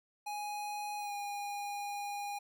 square tone with pitch glide, 830.6 to 814.9 Hz, G#5 to G#5, 0 to -33 cents, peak -38 dBFS, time 0.26-2.39 s, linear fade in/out 10 ms, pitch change -33 cents, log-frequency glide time 0.98-1.13 s, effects none

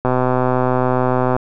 click train, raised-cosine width 1 ms, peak -3 dBFS, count 168, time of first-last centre 0.05-1.365 s, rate 127 Hz, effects none

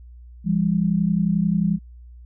sine tone pair together, 170 / 201.3 Hz, F3 / G3, -46 / +46 cents, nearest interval minor third, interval 292 cents, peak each -20 dBFS, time 0.44-1.79 s, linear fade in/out 50 ms, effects added 60 Hz sine -40 dBFS peak until 2.25 s

